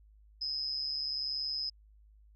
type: tone with amplitude modulation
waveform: sine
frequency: 5080 Hz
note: D#8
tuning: 35 cents sharp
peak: -29 dBFS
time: 0.41-1.7 s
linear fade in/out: 10 ms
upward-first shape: sine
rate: 141 Hz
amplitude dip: 80%
effects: added 52 Hz sine -57 dBFS peak until 2.35 s